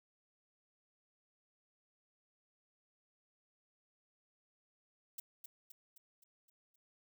violet noise with echo, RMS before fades -44 dBFS, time 5.18-5.2 s, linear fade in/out 5 ms, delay 260 ms, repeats 6, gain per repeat -5 dB, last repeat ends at 6.76 s, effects none

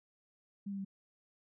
sine tone with pitch steps, 200.3 / 197.31 / 194.37 Hz, G3 / G3 / G3, +38 / +12 / -14 cents, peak -37 dBFS, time 0.66-0.849 s, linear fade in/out 10 ms, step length 63 ms, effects none

